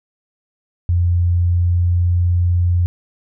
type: tone with pitch glide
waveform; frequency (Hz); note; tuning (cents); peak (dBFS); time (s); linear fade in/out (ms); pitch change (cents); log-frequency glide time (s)
sine; 87.31 to 87.97; F2 to F2; 0 to +13; -12; 0.89-2.86; 0; +13; 1.28-2.12
effects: none